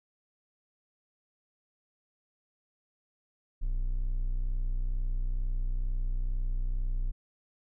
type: tone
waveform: triangle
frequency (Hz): 31.09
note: B0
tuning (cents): +12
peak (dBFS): -25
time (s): 3.61-7.12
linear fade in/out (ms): 20
effects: none